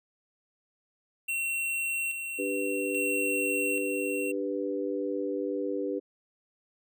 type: tone with tremolo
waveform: square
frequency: 2725 Hz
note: F7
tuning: 43 cents flat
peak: -29 dBFS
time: 1.28-4.32 s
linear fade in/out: 10 ms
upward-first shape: square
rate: 0.6 Hz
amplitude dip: 45%
type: chord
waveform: sine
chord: G major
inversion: second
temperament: equal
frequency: 293.7 / 392 / 493.9 Hz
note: D4 / G4 / B4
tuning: 0 / 0 / 0 cents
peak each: -33 dBFS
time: 2.38-6 s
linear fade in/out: 20 ms
effects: none